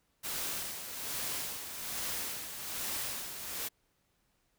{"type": "noise with tremolo", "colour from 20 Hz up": "white", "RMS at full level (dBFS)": -36, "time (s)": [0.23, 3.69], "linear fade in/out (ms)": 20, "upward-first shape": "sine", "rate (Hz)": 1.2, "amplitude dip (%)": 55, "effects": ["pink hiss -75 dBFS RMS until 4.58 s"]}